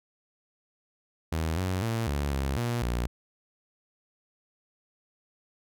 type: tone with pitch steps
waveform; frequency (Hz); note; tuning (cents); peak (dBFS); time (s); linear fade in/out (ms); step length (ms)
sawtooth; 80.3 / 92.8 / 114.1 / 71.6 / 68.1 / 119.3 / 59.7; E2 / F#2 / A#2 / D2 / C#2 / A#2 / A#1; -45 / +6 / -37 / -43 / -30 / +41 / +42; -23; 1.32-3.07; 5; 250
effects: none